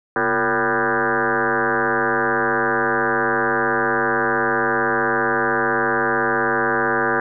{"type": "tone with frequency modulation", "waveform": "sine", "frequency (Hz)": 987.8, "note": "B5", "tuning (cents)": 0, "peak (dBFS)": -16, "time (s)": [0.16, 7.2], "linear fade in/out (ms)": 2, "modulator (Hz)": 106, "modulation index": 6.7, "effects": []}